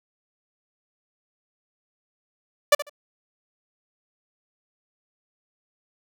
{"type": "tone with echo", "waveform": "sawtooth", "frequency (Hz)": 585, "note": "D5", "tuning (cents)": -7, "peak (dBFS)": -8, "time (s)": [2.72, 2.75], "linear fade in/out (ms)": 5, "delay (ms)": 73, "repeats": 2, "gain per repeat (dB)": -15, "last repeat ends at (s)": 2.896, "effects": []}